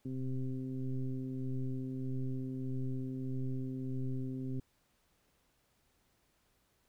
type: tone with frequency modulation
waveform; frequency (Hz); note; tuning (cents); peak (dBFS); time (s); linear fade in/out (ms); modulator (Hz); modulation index
sine; 130.81; C3; 0; -34; 0.05-4.6; 5; 130; 1.3
effects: pink hiss -74 dBFS RMS until 6.88 s